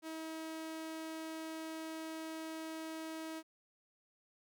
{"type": "tone", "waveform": "sawtooth", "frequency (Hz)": 320, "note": "D#4", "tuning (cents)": 49, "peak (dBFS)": -38, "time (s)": [0.02, 3.43], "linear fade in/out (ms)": 50, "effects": []}